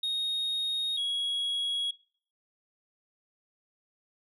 sine tone pair in turn, 3729 / 3323 Hz, A#7 / G#7, 0 / 0 cents, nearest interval major second, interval 200 cents, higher first, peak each -25 dBFS, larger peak neither, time 0.03-0.97 / 0.97-1.91 s, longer neither, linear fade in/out 5 ms, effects noise-tail reverb RT60 0.5 s tail -22 dB re dry + tanh soft clip ceiling -27 dBFS

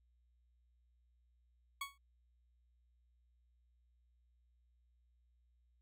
20% pulse tone with exponential decay, 1113 Hz, C#6, 7 cents sharp, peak -32 dBFS, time 1.81-1.98 s, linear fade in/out 5 ms, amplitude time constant 35 ms, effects added 60 Hz sine -70 dBFS peak until 5.81 s

